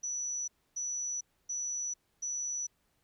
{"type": "tone bursts", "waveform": "sine", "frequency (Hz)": 5920, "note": "F#8", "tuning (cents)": 0, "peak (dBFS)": -33, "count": 4, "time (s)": [0.03, 2.67], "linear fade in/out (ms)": 10, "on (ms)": 450, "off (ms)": 280, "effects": ["pink hiss -75 dBFS RMS until 3.03 s"]}